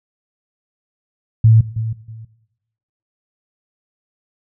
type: tone with echo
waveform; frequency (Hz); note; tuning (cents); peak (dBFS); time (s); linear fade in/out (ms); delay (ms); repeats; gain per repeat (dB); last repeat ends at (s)
sine; 111.5; A2; +23; -6; 1.44-1.61; 5; 320; 2; -13; 2.25
effects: noise-tail reverb RT60 0.9 s tail -18 dB re dry